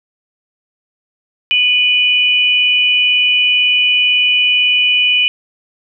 sine tone pair together, 2470 / 2968 Hz, D#7 / F#7, -13 / +5 cents, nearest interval minor third, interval 318 cents, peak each -12 dBFS, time 1.51-5.28 s, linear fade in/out 0 ms, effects none

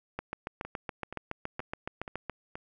two click trains, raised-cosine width 0.5 ms, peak -24 / -19 dBFS, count 5 / 16, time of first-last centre 0.65-2.555 / 0.19-2.297 s, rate 2.1 / 7.12 Hz, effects none

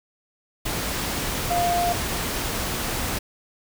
sine tone in noise, 699 Hz, F5, 1 cent sharp, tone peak -20 dBFS, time 1.5-1.93 s, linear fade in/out 10 ms, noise pink, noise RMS -27 dBFS, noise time 0.65-3.19 s, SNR +4 dB, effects none

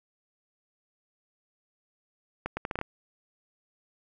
accelerating click train, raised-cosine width 0.5 ms, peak -16 dBFS, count 7, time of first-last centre 2.46-2.814 s, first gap 110 ms, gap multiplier 0.74, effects none

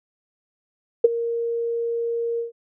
sine tone with ADSR envelope, 466.2 Hz, A#4, in tune, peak -6 dBFS, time 1.04-2.52 s, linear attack 7 ms, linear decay 21 ms, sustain -16 dB, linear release 130 ms, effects none

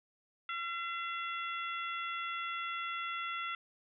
harmonic tone, 680 Hz, F5, 46 cents flat, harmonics 2 / 3 / 4 / 5, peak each -38 / -42 / -44 / -46 dBFS, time 0.49-3.55 s, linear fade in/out 2 ms, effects none

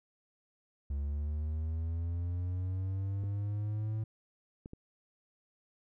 triangle linear sweep, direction up, 69.6 to 110 Hz, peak -30 dBFS, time 0.9-4.04 s, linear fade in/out 5 ms
clicks, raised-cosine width 3 ms, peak -32 dBFS, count 3, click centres 3.237 / 4.659 / 4.734 s
effects none

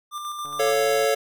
square tone with tremolo, 1190 Hz, D6, 22 cents sharp, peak -29 dBFS, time 0.11-0.74 s, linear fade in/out 50 ms, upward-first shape square, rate 7.2 Hz, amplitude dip 35%
click train, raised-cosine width 1 ms, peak -32 dBFS, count 87, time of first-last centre 0.45-1.047 s, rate 144 Hz
square chord, A augmented, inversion none, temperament equal, 440 / 554.4 / 698.5 Hz, A4 / C#5 / E#5, 0 / 0 / 0 cents, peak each -23 / -23 / -27 dBFS, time 0.59-1.15 s, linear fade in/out 10 ms
effects none

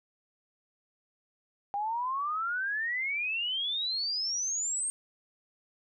sine exponential sweep, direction up, 795 to 8630 Hz, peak -29 dBFS, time 1.74-4.9 s, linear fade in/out 0 ms, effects none

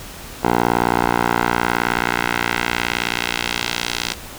10% pulse tone with band-pass filter sweep, 59.1 Hz, A#1, 24 cents sharp, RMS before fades -20 dBFS, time 0.43-4.14 s, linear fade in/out 10 ms, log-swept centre 740 to 4300 Hz, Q 1.1, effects pink hiss -35 dBFS RMS until 4.38 s

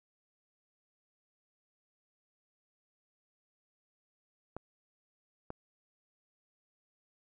clicks, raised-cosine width 1 ms, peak -26 dBFS, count 2, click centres 4.566 / 5.504 s, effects none

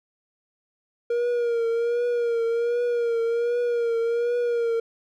triangle tone with vibrato, 471.3 Hz, A#4, 19 cents sharp, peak -19 dBFS, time 1.1-4.8 s, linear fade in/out 5 ms, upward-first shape triangle, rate 1.3 Hz, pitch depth 51 cents each way, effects none

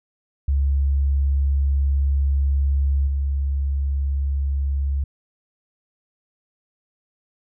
sine tone with level steps, 69.3 Hz, C#2, in tune, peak -16 / -19 dBFS, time 0.48-5.04 s, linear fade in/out 5 ms, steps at 3.07 s, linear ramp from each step 5 ms, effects none

